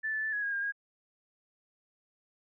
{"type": "tone with pitch steps", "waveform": "sine", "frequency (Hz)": [1756, 1745, 1756, 1674, 1636, 1608, 1636], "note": ["A6", "A6", "A6", "G#6", "G#6", "G6", "G#6"], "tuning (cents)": [-4, -15, -4, 13, -26, 44, -26], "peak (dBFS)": -30, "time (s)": [0.03, 0.723], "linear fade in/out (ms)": 20, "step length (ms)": 99, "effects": []}